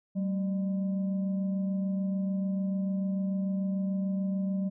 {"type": "tone with frequency modulation", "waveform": "sine", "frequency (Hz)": 191.6, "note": "G3", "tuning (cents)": -39, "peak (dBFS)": -27, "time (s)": [0.15, 4.7], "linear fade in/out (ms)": 20, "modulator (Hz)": 410, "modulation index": 0.32, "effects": []}